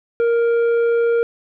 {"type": "tone with tanh clipping", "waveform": "triangle", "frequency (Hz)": 467, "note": "A#4", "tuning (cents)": 3, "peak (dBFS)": -15, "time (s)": [0.2, 1.23], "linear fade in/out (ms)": 0, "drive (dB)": 11, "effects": []}